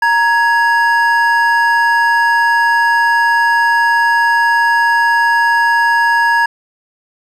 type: tone pair together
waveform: triangle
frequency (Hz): 932.3 / 1670.8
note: A#5 / G#6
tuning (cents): 0 / +10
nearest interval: minor seventh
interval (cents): 1010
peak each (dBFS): -10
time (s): 0.02-6.46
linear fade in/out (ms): 5
effects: none